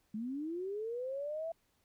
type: linear sweep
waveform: sine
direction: up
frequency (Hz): 206.5 to 670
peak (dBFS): -36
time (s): 0.14-1.52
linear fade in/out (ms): 5
effects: pink hiss -75 dBFS RMS until 1.84 s